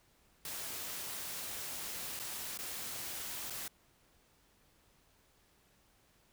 white noise with dropouts, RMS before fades -42 dBFS, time 0.45-3.68 s, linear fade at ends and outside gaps 2 ms, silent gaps 2.192-2.197 / 2.575-2.588 / 3.5-3.505 s, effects pink hiss -69 dBFS RMS until 6.32 s

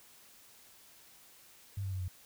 sine tone with pitch steps, 98.9 / 96.14 / 93.46 / 90.85 Hz, G2 / G2 / F#2 / F#2, +16 / -33 / +18 / -31 cents, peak -34 dBFS, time 1.77-2.082 s, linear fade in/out 5 ms, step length 78 ms, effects white hiss -59 dBFS RMS until 2.25 s

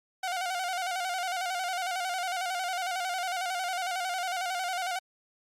sawtooth tone with vibrato, 730 Hz, F#5, 24 cents flat, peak -26 dBFS, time 0.23-4.99 s, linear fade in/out 5 ms, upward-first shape square, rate 11 Hz, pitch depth 61 cents each way, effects low-pass 11000 Hz 12 dB/octave + Opus 48 kbps

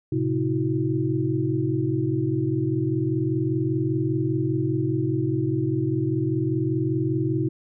sine tone cluster, 113 / 133.3 / 320 / 365 Hz, A2 / C3 / D#4 / F#4, +47 / +33 / +49 / -24 cents, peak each -29 / -25 / -25 / -29 dBFS, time 0.12-7.49 s, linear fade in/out 5 ms, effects none

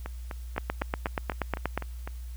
two click trains, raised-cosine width 0.5 ms, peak -21 / -12 dBFS, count 9 / 11, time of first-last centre 0.06-2.075 / 0.58-1.776 s, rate 3.97 / 8.36 Hz, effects added 60 Hz sine -36 dBFS peak until 2.36 s + white hiss -57 dBFS RMS until 2.36 s

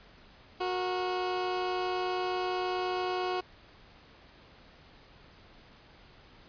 20% pulse tone pair together, 365.8 / 466.2 Hz, F#4 / A#4, -20 / 0 cents, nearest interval major third, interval 420 cents, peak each -25 / -36 dBFS, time 0.6-3.41 s, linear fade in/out 10 ms, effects pink hiss -56 dBFS RMS until 6.48 s + resampled to 11025 Hz

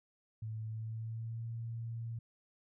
sine tone with pitch glide, 110 to 115.14 Hz, A2 to A#2, 0 to -21 cents, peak -38 dBFS, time 0.42-2.19 s, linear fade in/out 5 ms, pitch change +79 cents, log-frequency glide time 0.67-1.48 s, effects none

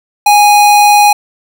square tone, 827 Hz, G#5, 8 cents flat, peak -4 dBFS, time 0.26-1.13 s, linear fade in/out 5 ms, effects none

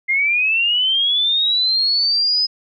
sine linear sweep, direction up, 2086 to 5070 Hz, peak -14 dBFS, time 0.08-2.47 s, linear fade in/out 20 ms, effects none

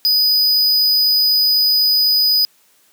square tone, 4974 Hz, D#8, 1 cent flat, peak -12 dBFS, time 0.05-2.45 s, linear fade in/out 0 ms, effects white hiss -55 dBFS RMS until 2.92 s + high-pass 150 Hz 12 dB/octave

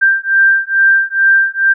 sine beating tone pair, 1577 / 1579.3 Hz, G6 / G6, +10 / +12 cents, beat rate 2.3 Hz, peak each -11 dBFS, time 0.01-1.74 s, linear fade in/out 20 ms, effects none

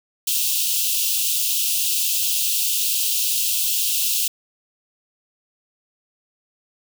white high-pass noise, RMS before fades -21 dBFS, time 0.27-4.28 s, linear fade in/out 5 ms, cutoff 2600 Hz, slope 96 dB/octave, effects none

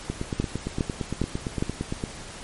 two click trains, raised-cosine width 3 ms, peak -10 / -14 dBFS, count 4 / 18, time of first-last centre 0.4-1.624 / 0.1-2.038 s, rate 2.45 / 8.77 Hz, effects pink hiss -40 dBFS RMS until 2.43 s + MP3 48 kbps

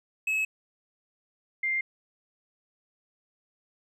triangle / sine tone pair in turn, 2579 / 2102 Hz, E7 / C7, -39 / +7 cents, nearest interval major third, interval 354 cents, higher first, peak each -23 / -25 dBFS, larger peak first, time 0.27-0.45 / 1.63-1.81 s, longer neither, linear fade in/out 5 ms, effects none

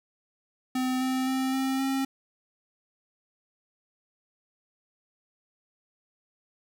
square tone with pitch steps, 256.4 / 259.4 / 262.4 / 265.4 / 268.5 Hz, C4 / C4 / C4 / C4 / C4, -35 / -15 / +5 / +25 / +45 cents, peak -26 dBFS, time 0.75-2.05 s, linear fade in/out 5 ms, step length 260 ms, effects 10-bit

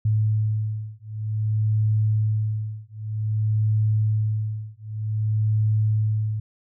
sine beating tone pair, 107.6 / 108.13 Hz, A2 / A2, -38 / -30 cents, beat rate 0.53 Hz, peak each -23 dBFS, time 0.05-6.4 s, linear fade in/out 5 ms, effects none

